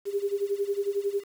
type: tone with tremolo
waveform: sine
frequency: 401.5 Hz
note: G4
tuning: 41 cents sharp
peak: -22 dBFS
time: 0.05-1.24 s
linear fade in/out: 50 ms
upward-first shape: sine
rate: 11 Hz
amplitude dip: 85%
effects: 8-bit